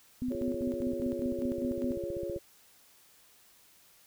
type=tone with tremolo; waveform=sine; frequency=251.4 Hz; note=B3; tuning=31 cents sharp; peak=-30 dBFS; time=0.22-1.96 s; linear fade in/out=2 ms; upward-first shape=square; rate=5 Hz; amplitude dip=65%
type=click train; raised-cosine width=5 ms; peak=-31 dBFS; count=34; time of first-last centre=0.22-2.363 s; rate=15.4 Hz
type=chord; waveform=sine; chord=Db major; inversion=first; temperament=equal; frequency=349.2 / 415.3 / 554.4 Hz; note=F4 / Ab4 / Db5; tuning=0 / 0 / 0 cents; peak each=-37 / -41 / -37 dBFS; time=0.3-2.39 s; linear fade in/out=20 ms
effects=white hiss -61 dBFS RMS until 4.06 s